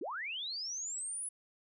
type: linear sweep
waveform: sine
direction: up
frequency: 261.6 to 10310 Hz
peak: -37 dBFS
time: 0.01-1.29 s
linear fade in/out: 5 ms
effects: none